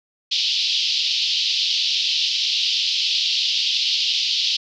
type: band-pass noise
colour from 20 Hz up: pink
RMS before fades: -21 dBFS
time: 0.31-4.57 s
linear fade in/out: 10 ms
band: 2900 to 5100 Hz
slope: 48 dB/octave
effects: none